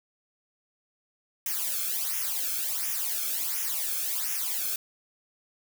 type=noise with flanger; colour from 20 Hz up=blue; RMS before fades=-30 dBFS; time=1.46-4.76 s; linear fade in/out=2 ms; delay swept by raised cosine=0.23 to 1.06 ms; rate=1.4 Hz; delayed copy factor=-0.85; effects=none